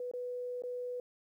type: tone with dropouts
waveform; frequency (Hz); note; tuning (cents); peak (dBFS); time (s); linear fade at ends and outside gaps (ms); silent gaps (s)
sine; 493.9; B4; 0; -36; 0-1; 2; 0.114-0.136 / 0.622-0.636
effects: 12-bit